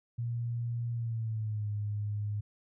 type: tone with pitch glide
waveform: sine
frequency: 118.2 to 104.09 Hz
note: A#2 to G#2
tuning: +24 to +4 cents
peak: -31 dBFS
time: 0.18-2.41 s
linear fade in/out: 10 ms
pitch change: -220 cents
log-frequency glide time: 0.92-1.69 s
effects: none